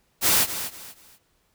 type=noise with echo; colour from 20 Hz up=white; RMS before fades=-19 dBFS; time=0.21-0.47 s; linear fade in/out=50 ms; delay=240 ms; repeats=3; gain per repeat=-11 dB; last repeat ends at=1.19 s; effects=pink hiss -67 dBFS RMS until 1.54 s